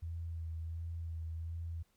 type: tone with vibrato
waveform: sine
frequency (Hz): 82.41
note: E2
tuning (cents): 0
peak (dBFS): -38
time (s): 0.02-1.83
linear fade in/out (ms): 10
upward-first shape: sine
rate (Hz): 1.4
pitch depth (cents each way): 26
effects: pink hiss -75 dBFS RMS until 1.96 s